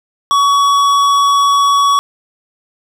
triangle tone with tanh clipping, 1127 Hz, C#6, 28 cents sharp, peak -10 dBFS, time 0.31-1.99 s, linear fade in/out 0 ms, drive 18 dB, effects none

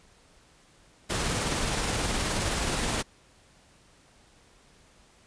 pink noise with tremolo, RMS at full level -27 dBFS, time 1.09-3.03 s, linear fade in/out 20 ms, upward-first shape triangle, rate 19 Hz, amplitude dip 30%, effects pink hiss -59 dBFS RMS until 5.26 s + resampled to 22050 Hz

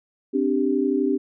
sine chord, C suspended second, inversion none, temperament equal, 261.6 / 293.7 / 392 Hz, C4 / D4 / G4, 0 / 0 / 0 cents, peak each -23 dBFS, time 0.33-1.18 s, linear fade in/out 20 ms, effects none

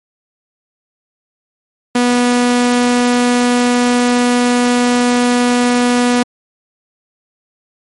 sawtooth tone, 244.4 Hz, B3, 18 cents flat, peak -6 dBFS, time 1.95-6.23 s, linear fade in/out 5 ms, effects MP3 48 kbps

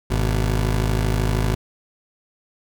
20% pulse tone pair together, 52.85 / 125.7 Hz, G#1 / B2, +31 / +31 cents, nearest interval octave + minor third, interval 1500 cents, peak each -14 / -21 dBFS, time 0.1-1.55 s, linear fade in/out 10 ms, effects none

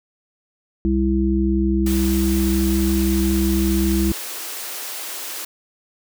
harmonic tone, 66 Hz, C2, 16 cents sharp, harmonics 1 / 3 / 5, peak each -20 / -20 / -20 dBFS, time 0.85-4.12 s, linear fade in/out 0 ms
white high-pass noise, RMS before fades -30 dBFS, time 1.86-5.45 s, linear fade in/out 5 ms, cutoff 280 Hz, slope 48 dB/octave
effects none

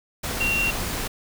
sine tone in noise, 2748 Hz, F7, 29 cents flat, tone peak -21 dBFS, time 0.4-0.71 s, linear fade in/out 10 ms, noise pink, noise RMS -28 dBFS, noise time 0.23-1.08 s, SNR +4 dB, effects none

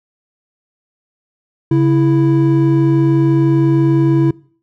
triangle tone pair together, 138.59 / 329.6 Hz, C#3 / E4, 0 / 0 cents, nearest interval octave + minor third, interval 1500 cents, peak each -10 dBFS, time 1.71-4.31 s, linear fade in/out 5 ms, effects noise-tail reverb RT60 0.5 s tail -23 dB re dry

